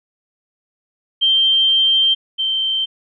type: tone pair in turn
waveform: sine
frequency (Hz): 3147 / 3122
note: G7 / G7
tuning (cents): +6 / -8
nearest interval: unison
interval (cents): 14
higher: first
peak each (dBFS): -11 / -16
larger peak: first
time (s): 1.21-2.15 / 2.38-2.86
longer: first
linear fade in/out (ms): 20
effects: none